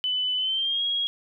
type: tone with pitch glide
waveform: sine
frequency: 3003 to 3294 Hz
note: F#7 to G#7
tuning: +25 to -15 cents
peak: -23 dBFS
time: 0.04-1.07 s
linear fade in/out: 0 ms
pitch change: +160 cents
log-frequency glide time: 0.37-0.83 s
effects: none